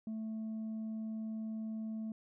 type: tone with tanh clipping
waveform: triangle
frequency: 220 Hz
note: A3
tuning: in tune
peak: -38 dBFS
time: 0.07-2.12 s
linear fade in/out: 2 ms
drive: 7 dB
effects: none